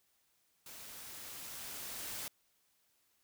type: noise with level ramp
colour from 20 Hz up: white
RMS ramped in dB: -51 to -42 dBFS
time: 0.66-2.28 s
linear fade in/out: 2 ms
effects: white hiss -75 dBFS RMS until 3.23 s